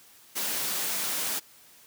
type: high-pass noise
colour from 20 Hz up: white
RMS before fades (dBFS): -30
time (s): 0.35-1.4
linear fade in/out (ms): 20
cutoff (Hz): 150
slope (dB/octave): 24
effects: white hiss -55 dBFS RMS until 1.86 s + high-pass 80 Hz 12 dB/octave